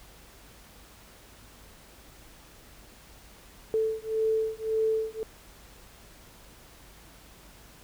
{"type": "beating tone pair", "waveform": "sine", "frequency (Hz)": [440, 441.8], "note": ["A4", "A4"], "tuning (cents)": [0, 7], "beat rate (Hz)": 1.8, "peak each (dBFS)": -28, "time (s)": [3.74, 5.23], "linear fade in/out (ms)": 0, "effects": ["added 50 Hz sine -57 dBFS peak until 7.83 s", "pink hiss -53 dBFS RMS until 7.83 s"]}